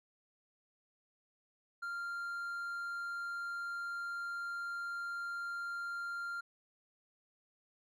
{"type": "tone", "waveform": "triangle", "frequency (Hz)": 1392, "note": "F6", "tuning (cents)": -6, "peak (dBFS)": -36, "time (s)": [1.82, 6.41], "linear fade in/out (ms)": 10, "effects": []}